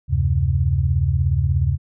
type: tone cluster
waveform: sine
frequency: 76.1 / 92.9 / 132.5 Hz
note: D#2 / F#2 / C3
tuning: -38 / +7 / +22 cents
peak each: -20 dBFS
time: 0.08-1.78 s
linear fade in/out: 50 ms
effects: none